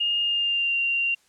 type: tone with pitch glide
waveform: sine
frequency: 2836 to 2768 Hz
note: F7 to F7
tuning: +26 to -16 cents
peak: -21 dBFS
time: 0-1.15 s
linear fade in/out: 10 ms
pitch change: -42 cents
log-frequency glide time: 0.21-0.77 s
effects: white hiss -62 dBFS RMS until 1.28 s + low-pass 9000 Hz 12 dB/octave